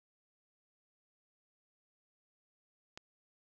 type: click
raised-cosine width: 0.2 ms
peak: -28 dBFS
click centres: 2.975 s
effects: none